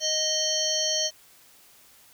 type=harmonic tone; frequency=622.3 Hz; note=D#5; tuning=in tune; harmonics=1 / 3 / 5 / 7 / 9 / 10; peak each=-31 / -40 / -30 / -29 / -29 / -30 dBFS; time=0-1.11 s; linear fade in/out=50 ms; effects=white hiss -55 dBFS RMS until 2.13 s